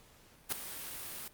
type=noise with ADSR envelope; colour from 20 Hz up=white; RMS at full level=-30 dBFS; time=0.49-1.28 s; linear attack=33 ms; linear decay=4 ms; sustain=-13 dB; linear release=3 ms; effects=pink hiss -61 dBFS RMS until 1.33 s + Opus 48 kbps